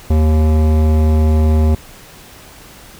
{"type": "tone with hard clipping", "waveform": "sine", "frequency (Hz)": 77.78, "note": "D#2", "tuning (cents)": 0, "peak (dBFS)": -11, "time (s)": [0.1, 1.75], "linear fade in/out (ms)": 5, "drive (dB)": 16, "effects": ["pink hiss -39 dBFS RMS until 2.99 s"]}